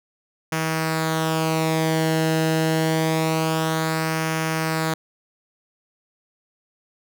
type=tone with flanger; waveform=sawtooth; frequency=160 Hz; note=D#3; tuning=49 cents sharp; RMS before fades=-22 dBFS; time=0.52-4.94 s; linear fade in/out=5 ms; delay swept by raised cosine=0.25 to 0.87 ms; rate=0.26 Hz; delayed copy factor=-0.55; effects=none